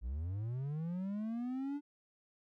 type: linear sweep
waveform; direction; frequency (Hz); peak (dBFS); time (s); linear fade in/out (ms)
triangle; up; 53.5 to 293.7; -34; 0.01-1.81; 50
effects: none